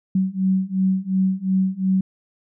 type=beating tone pair; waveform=sine; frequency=187.7 / 190.5 Hz; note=F#3 / G3; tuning=+25 / -49 cents; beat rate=2.8 Hz; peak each=-21 / -20 dBFS; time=0.15-2.01 s; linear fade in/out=5 ms; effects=none